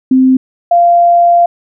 sine tone pair in turn, 260 / 692.3 Hz, C4 / F5, -11 / -15 cents, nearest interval octave + perfect fourth, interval 1696 cents, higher second, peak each -4 dBFS, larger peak neither, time 0.11-0.37 / 0.71-1.46 s, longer second, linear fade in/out 5 ms, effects none

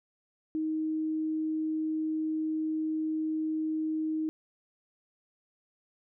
sine tone, 313.8 Hz, D#4, 15 cents sharp, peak -28 dBFS, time 0.55-4.29 s, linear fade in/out 0 ms, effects none

